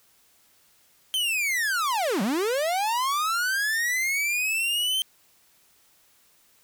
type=linear two-way sweep; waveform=45% pulse; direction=down then up; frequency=3136 to 178.8 to 3136 Hz; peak=-23 dBFS; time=1.14-5.02 s; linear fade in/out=0 ms; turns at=2.22 s; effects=white hiss -61 dBFS RMS until 6.63 s